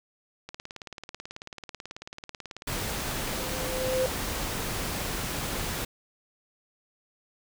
click train, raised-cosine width 0.2 ms, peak -22 dBFS, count 64, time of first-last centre 0.49-3.933 s, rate 18.3 Hz
pink noise, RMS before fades -32 dBFS, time 2.67-5.85 s, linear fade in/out 5 ms
sine tone with exponential growth, 516 Hz, C5, 24 cents flat, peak -22 dBFS, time 2.77-4.06 s, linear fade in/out 0 ms, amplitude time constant 280 ms
effects none

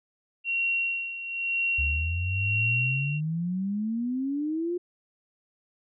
sine tone with tremolo, 2742 Hz, F7, 32 cents flat, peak -23 dBFS, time 0.44-3.21 s, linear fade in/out 50 ms, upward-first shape sine, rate 1 Hz, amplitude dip 70%
sine exponential sweep, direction up, 70.4 to 359.4 Hz, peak -26 dBFS, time 1.78-4.78 s, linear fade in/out 10 ms
effects none

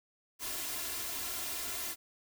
white noise with comb filter, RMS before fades -38 dBFS, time 0.39-1.96 s, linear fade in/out 50 ms, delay 2.9 ms, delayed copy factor +0.7, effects none

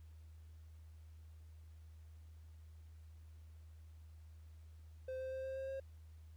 triangle tone with pitch steps, 519 / 522.6 / 526.2 / 529.9 / 533.6 / 537.3 Hz, C5 / C5 / C5 / C5 / C5 / C5, -14 / -2 / +10 / +22 / +34 / +46 cents, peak -39 dBFS, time 5.08-5.8 s, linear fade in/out 5 ms, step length 120 ms, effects added 79 Hz sine -54 dBFS peak until 6.36 s + pink hiss -75 dBFS RMS until 6.36 s

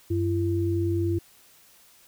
sine tone pair together, 95.07 / 338.8 Hz, F#2 / E4, +47 / +48 cents, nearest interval octave + minor seventh, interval 2201 cents, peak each -25 dBFS, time 0.1-1.19 s, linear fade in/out 10 ms, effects white hiss -56 dBFS RMS until 2.07 s

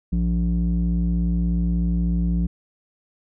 square tone with low-pass filter, 58.27 Hz, A#1, in tune, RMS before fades -21 dBFS, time 0.12-2.47 s, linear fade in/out 10 ms, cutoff 210 Hz, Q 5.1, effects none

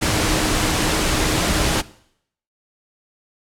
sine tone in noise, 311.1 Hz, D#4, in tune, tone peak -28 dBFS, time 0.01-1.82 s, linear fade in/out 20 ms, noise pink, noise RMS -19 dBFS, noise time 0.01-1.82 s, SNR -12 dB, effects noise-tail reverb RT60 0.7 s tail -20 dB re dry + low-pass 10000 Hz 12 dB/octave

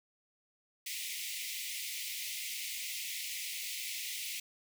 pink high-pass noise, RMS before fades -40 dBFS, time 0.86-4.4 s, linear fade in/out 5 ms, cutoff 2000 Hz, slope 96 dB/octave, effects none

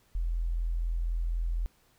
sine tone, 42 Hz, E1, 33 cents sharp, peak -27 dBFS, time 0.15-1.66 s, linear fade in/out 0 ms, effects pink hiss -66 dBFS RMS until 1.98 s

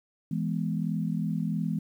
sine chord, E major, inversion none, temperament equal, 164.81 / 207.7 / 246.9 Hz, E3 / G#3 / B3, 0 / 0 / 0 cents, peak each -29 / -31 / -34 dBFS, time 0.31-1.79 s, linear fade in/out 5 ms, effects 10-bit

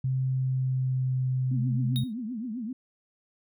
sine tone with pitch glide, 130.81 to 129.01 Hz, C3 to C3, 0 to -24 cents, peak -24 dBFS, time 0.04-2.04 s, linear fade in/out 5 ms, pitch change -24 cents, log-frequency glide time 0.23-1.21 s
sine tone with vibrato, 233.1 Hz, A#3, in tune, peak -31 dBFS, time 1.51-2.73 s, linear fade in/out 5 ms, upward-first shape triangle, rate 7.7 Hz, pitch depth 230 cents each way
square tone with exponential decay, 3747 Hz, A#7, 8 cents sharp, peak -29 dBFS, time 1.96-2.13 s, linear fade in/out 0 ms, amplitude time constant 35 ms
effects none

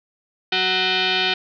sine tone with frequency modulation, 372.3 Hz, F#4, 11 cents sharp, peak -17 dBFS, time 0.52-1.34 s, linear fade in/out 5 ms, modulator 558 Hz, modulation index 6.7, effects none

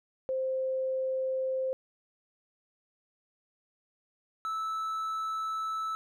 sine / triangle tone pair in turn, 523.3 / 1310.3 Hz, C5 / E6, 0 / -11 cents, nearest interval octave + major third, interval 1589 cents, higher second, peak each -28 / -29 dBFS, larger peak first, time 0.29-1.73 / 4.45-5.95 s, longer second, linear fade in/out 0 ms, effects none

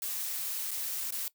blue noise with dropouts, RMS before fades -35 dBFS, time 0.02-1.28 s, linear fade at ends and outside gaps 1 ms, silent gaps 0.708-0.714 / 1.107-1.122 s, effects noise-tail reverb RT60 0.1 s tail -19 dB re dry

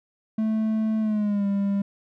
triangle tone with pitch glide, 218.8 to 199.48 Hz, A3 to G3, -9 to +30 cents, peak -19 dBFS, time 0.38-1.82 s, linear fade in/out 5 ms, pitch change -161 cents, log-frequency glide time 1-1.46 s, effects none

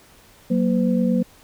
sine tone cluster, 186.9 / 235.4 / 509 Hz, F#3 / A#3 / C5, +18 / +17 / -48 cents, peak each -20 / -19 / -26 dBFS, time 0.5-1.23 s, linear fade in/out 10 ms, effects pink hiss -51 dBFS RMS until 1.43 s

